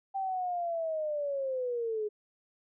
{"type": "linear sweep", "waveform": "sine", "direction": "down", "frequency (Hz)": [784, 415.3], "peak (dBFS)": -30, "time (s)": [0.14, 2.09], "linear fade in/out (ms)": 20, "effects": []}